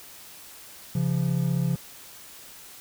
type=tone pair together; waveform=triangle; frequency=135.7 / 171.18 Hz; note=C#3 / F3; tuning=-36 / -34 cents; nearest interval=major third; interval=402 cents; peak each=-23 dBFS; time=0.95-1.76 s; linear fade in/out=5 ms; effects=white hiss -46 dBFS RMS until 2.8 s